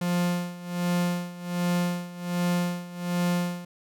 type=tone with tremolo; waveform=45% pulse; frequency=175.9 Hz; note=F3; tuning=13 cents sharp; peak=-22 dBFS; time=0.01-3.65 s; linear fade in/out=5 ms; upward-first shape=sine; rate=1.3 Hz; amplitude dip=85%; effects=none